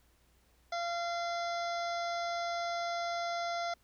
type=harmonic tone with a mistuned harmonic; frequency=688 Hz; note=F5; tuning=26 cents flat; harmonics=1 / 2 / 3 / 5 / 6 / 7 / 8 / 9; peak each=-34 / -40 / -44 / -48 / -50 / -51 / -52 / -53 dBFS; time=0.72-3.74 s; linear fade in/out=5 ms; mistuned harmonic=8; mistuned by=-53 cents; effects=added 60 Hz sine -68 dBFS peak until 3.83 s + pink hiss -70 dBFS RMS until 3.83 s